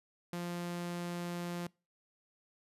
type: tone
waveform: sawtooth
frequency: 174.2 Hz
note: F3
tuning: 4 cents flat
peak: -33 dBFS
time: 0.33-1.67 s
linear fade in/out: 2 ms
effects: noise-tail reverb RT60 0.3 s tail -25 dB re dry + resampled to 32000 Hz